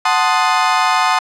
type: chord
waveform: 35% pulse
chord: F# diminished seventh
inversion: none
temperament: equal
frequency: 740 / 880 / 1046.5 / 1244.5 Hz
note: F#5 / A5 / C6 / Eb6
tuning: 0 / 0 / 0 / 0 cents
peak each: -16 dBFS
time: 0.05-1.19 s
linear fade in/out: 5 ms
effects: low-pass 6000 Hz 12 dB/octave